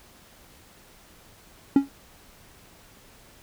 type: tone with exponential decay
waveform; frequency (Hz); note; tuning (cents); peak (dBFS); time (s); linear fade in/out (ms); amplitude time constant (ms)
triangle; 277.2; C#4; 0; -8; 1.76-1.89; 2; 27
effects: pink hiss -53 dBFS RMS until 3.42 s